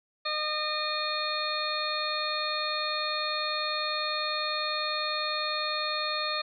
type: harmonic tone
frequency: 610 Hz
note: D#5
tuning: 34 cents flat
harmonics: 1 / 2 / 3 / 4 / 6 / 7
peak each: -36 / -33 / -38 / -37 / -36 / -33 dBFS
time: 0.25-6.42 s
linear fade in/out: 10 ms
effects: none